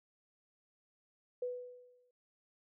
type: tone with exponential decay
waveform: sine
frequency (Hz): 494.8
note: B4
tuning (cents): +3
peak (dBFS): -33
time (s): 1.42-2.11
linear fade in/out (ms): 5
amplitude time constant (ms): 150
effects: none